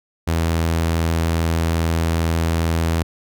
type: tone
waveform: sawtooth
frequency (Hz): 82.41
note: E2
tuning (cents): 0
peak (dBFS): -13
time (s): 0.27-3.03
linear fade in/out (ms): 10
effects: none